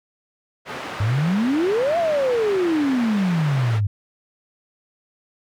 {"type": "band-pass noise", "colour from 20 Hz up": "white", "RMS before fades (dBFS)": -32, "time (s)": [0.65, 3.81], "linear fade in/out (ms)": 50, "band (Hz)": [120, 1800], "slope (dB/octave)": 12}
{"type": "exponential two-way sweep", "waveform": "sine", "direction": "up then down", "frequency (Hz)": [98, 698.5, 98], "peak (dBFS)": -17, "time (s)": [1, 3.87], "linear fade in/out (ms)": 5, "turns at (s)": 1.98}
{"effects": []}